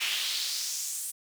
brown noise with high-pass filter sweep, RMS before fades -32 dBFS, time 0-1.12 s, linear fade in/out 20 ms, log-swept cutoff 2600 to 9200 Hz, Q 2.3, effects none

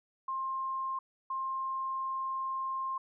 sine tone pair in turn, 1060 / 1060 Hz, C6 / C6, +22 / +22 cents, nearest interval unison, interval 0 cents, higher neither, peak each -32 / -32 dBFS, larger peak neither, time 0.28-0.99 / 1.3-2.98 s, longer second, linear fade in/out 5 ms, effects none

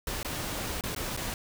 pink noise with dropouts, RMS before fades -34 dBFS, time 0.07-1.34 s, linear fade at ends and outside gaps 2 ms, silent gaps 0.23-0.247 / 0.81-0.837 / 0.949-0.962 / 1.166-1.173 s, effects none

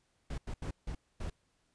brown noise bursts at uneven times, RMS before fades -38 dBFS, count 5, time 0.3-0.38 / 0.47-0.54 / 0.62-0.71 / 0.87-0.95 / 1.2-1.3 s, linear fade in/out 5 ms, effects pink hiss -75 dBFS RMS until 1.74 s + resampled to 22050 Hz

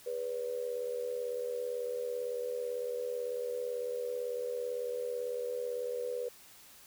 sine tone with amplitude modulation, 490.8 Hz, B4, 11 cents flat, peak -30 dBFS, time 0.06-6.29 s, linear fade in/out 10 ms, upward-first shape sine, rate 78 Hz, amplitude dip 75%, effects white hiss -56 dBFS RMS until 6.86 s

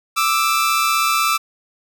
sawtooth tone pair together, 1182.5 / 1318.5 Hz, D6 / E6, +12 / 0 cents, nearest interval major second, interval 188 cents, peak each -15 / -14 dBFS, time 0.16-1.38 s, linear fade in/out 20 ms, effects none

